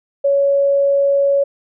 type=tone; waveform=sine; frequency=559 Hz; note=C#5; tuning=14 cents sharp; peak=-11 dBFS; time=0.24-1.44 s; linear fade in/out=10 ms; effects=none